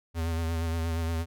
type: tone with vibrato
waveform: square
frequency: 82.41 Hz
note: E2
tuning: in tune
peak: -28 dBFS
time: 0.14-1.26 s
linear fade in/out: 50 ms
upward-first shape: sine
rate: 8.5 Hz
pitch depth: 34 cents each way
effects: none